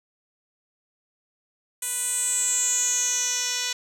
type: tone with band-pass filter sweep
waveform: 10% pulse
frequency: 493.9 Hz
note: B4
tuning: in tune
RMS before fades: -25 dBFS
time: 1.82-3.73 s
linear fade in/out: 5 ms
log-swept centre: 9600 to 5000 Hz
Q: 6.7
effects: none